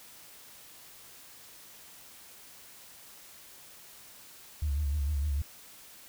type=tone with vibrato; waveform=sine; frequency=72.6 Hz; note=D2; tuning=19 cents flat; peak=-26 dBFS; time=4.62-5.42 s; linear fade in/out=5 ms; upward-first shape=triangle; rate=6.6 Hz; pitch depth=110 cents each way; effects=tanh soft clip ceiling -23 dBFS + white hiss -52 dBFS RMS until 6.08 s